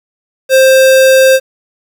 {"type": "tone", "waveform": "square", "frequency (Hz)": 527, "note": "C5", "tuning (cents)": 12, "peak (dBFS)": -4, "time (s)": [0.49, 1.4], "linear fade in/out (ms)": 50, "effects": ["7-bit"]}